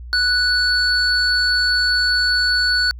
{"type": "tone pair together", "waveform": "sine", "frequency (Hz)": [1480, 4435], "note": ["F#6", "C#8"], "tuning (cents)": [0, 0], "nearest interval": "octave + perfect fifth", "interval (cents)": 1900, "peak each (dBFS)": -16, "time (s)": [0.13, 2.91], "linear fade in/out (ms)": 0, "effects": ["tanh soft clip ceiling -9 dBFS", "added 60 Hz sine -31 dBFS peak until 2.99 s"]}